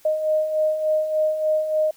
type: beating tone pair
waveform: sine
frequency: 617 / 620.4 Hz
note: D#5 / D#5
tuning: -15 / -5 cents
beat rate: 3.4 Hz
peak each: -27 / -19 dBFS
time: 0.05-1.91 s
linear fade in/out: 5 ms
effects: white hiss -54 dBFS RMS until 1.96 s